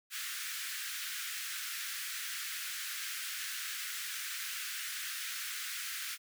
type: high-pass noise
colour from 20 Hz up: pink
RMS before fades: -40 dBFS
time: 0.1-6.18 s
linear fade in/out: 50 ms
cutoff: 1400 Hz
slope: 48 dB/octave
effects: none